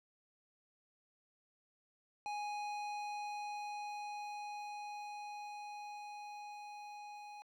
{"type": "tone with level ramp", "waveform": "square", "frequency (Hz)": 830, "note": "G#5", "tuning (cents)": -1, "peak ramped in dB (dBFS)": [-39, -49], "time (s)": [2.26, 7.42], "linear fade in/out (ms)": 0, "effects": ["low-pass 5000 Hz 12 dB/octave", "12-bit"]}